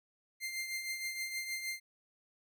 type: tone with tremolo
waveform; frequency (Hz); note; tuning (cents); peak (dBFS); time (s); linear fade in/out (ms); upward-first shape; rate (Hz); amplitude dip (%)
sawtooth; 2097; C7; +3; -31; 0.4-1.8; 50; triangle; 6.4; 60
effects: none